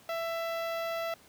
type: tone with notch filter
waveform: sawtooth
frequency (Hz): 665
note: E5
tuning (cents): +15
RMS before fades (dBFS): -34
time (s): 0.09-1.14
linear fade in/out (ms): 2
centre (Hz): 8500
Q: 0.5
effects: pink hiss -58 dBFS RMS until 1.28 s + high-pass 100 Hz 12 dB/octave